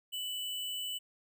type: tone with sample-and-hold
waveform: sine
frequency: 2981 Hz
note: F#7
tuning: 12 cents sharp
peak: -35 dBFS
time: 0.12-0.99 s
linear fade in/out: 20 ms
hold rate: 11025 Hz
effects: none